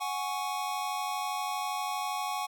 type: chord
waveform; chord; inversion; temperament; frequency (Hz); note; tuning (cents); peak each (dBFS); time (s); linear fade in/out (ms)
square; F# suspended second; none; just; 740 / 832.5 / 1110; F#5 / G#5 / C#6; 0 / +4 / +2; -37 / -36 / -36; 0-2.47; 20
effects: none